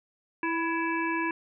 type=harmonic tone with a mistuned harmonic; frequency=329.6 Hz; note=E4; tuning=in tune; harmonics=1 / 3 / 5 / 7 / 8; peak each=-30 / -31 / -33 / -36 / -38 dBFS; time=0.43-1.31 s; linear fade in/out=2 ms; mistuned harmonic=5; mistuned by=+31 cents; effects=none